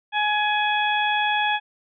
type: harmonic tone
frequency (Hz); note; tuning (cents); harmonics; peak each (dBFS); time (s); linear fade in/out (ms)
840; G#5; +19; 1 / 2 / 3 / 4; -22 / -25 / -27 / -28; 0.12-1.6; 50
effects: none